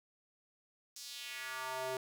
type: tone with high-pass filter sweep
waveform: square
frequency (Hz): 130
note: C3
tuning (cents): -11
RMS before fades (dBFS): -42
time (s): 0.96-1.97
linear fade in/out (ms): 2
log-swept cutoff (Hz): 5800 to 460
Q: 2
effects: none